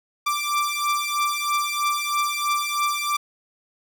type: beating tone pair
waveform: sawtooth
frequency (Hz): 1174.7 / 1177.8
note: D6 / D6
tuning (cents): 0 / +5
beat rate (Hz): 3.1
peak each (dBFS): -21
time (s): 0.26-3.17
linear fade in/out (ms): 10
effects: none